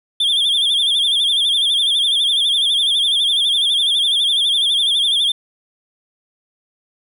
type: tone with vibrato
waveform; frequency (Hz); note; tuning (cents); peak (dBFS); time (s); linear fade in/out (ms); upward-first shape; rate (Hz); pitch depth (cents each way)
triangle; 3393; G#7; +36; -12; 0.2-5.32; 5; sine; 12; 100
effects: none